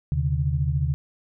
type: tone cluster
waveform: sine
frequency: 78.3 / 131.8 / 145.8 Hz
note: D#2 / C3 / D3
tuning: +11 / +13 / -12 cents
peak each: -25 dBFS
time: 0.12-0.94 s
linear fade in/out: 0 ms
effects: none